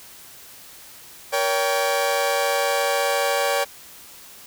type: chord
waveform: sawtooth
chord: G diminished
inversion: first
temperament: just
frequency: 470.4 / 564.5 / 784 Hz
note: Bb4 / Db5 / G5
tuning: +16 / +31 / 0 cents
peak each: -23 / -18 / -21 dBFS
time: 1.32-3.65 s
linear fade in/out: 20 ms
effects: white hiss -44 dBFS RMS until 4.46 s